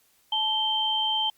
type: tone pair together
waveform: sine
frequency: 871 / 3129 Hz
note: A5 / G7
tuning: -18 / -4 cents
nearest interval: octave + minor seventh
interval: 2214 cents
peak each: -28 / -24 dBFS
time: 0.32-1.3 s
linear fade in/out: 5 ms
effects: white hiss -64 dBFS RMS until 1.37 s + Opus 48 kbps